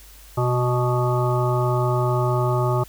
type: harmonic tone with a mistuned harmonic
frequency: 123.47 Hz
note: B2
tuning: in tune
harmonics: 1 / 3 / 5 / 7 / 9 / 10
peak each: -20 / -25 / -27 / -28 / -30 / -30 dBFS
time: 0.37-2.84 s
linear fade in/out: 10 ms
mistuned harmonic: 1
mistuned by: +29 cents
effects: added 50 Hz sine -45 dBFS peak until 2.88 s + white hiss -48 dBFS RMS until 2.88 s